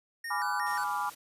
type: tone with vibrato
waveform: square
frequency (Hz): 1664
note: G#6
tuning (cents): +3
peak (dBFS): -36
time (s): 0.24-0.84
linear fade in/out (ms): 5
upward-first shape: square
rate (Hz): 2.8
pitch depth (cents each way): 180
type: chord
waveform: sine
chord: G# diminished seventh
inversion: none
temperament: equal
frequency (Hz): 830.6 / 987.8 / 1174.7 / 1396.9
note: G#5 / B5 / D6 / F6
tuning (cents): 0 / 0 / 0 / 0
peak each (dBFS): -34 / -34 / -34 / -38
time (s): 0.3-1.1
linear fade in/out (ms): 10
type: noise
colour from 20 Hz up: white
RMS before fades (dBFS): -48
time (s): 0.66-1.15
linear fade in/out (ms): 10
effects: resampled to 32000 Hz